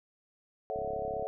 sine chord, F# minor seventh, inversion first, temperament equal, 440 / 554.4 / 659.3 / 740 Hz, A4 / C#5 / E5 / F#5, 0 / 0 / 0 / 0 cents, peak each -38 dBFS, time 0.7-1.27 s, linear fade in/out 0 ms
click train, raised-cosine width 3 ms, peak -32 dBFS, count 17, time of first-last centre 0.76-1.225 s, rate 34.4 Hz
effects none

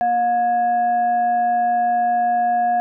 sine tone with frequency modulation, 716 Hz, F5, 43 cents sharp, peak -15 dBFS, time 0.01-2.8 s, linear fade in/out 0 ms, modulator 953 Hz, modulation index 0.28, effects none

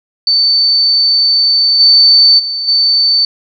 sine tone with level steps, 4536 Hz, C#8, 39 cents sharp, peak -7 / -3 / -15 / -7 dBFS, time 0.27-3.25 s, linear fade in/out 2 ms, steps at 1.79 / 2.38 / 2.67 s, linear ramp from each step 20 ms, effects none

